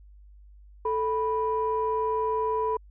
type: tone pair together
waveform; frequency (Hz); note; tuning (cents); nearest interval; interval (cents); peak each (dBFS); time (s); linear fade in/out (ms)
sine; 438.8 / 985; A4 / B5; -5 / -5; octave + major second; 1400; -26 / -26; 0.85-2.77; 5
effects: tanh soft clip ceiling -16 dBFS + added 50 Hz sine -48 dBFS peak until 2.9 s